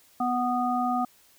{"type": "harmonic tone", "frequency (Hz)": 246.9, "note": "B3", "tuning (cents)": 0, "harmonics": [1, 3, 5], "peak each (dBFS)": [-28, -26, -30], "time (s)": [0.2, 1.05], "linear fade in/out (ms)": 5, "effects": ["white hiss -59 dBFS RMS until 1.38 s"]}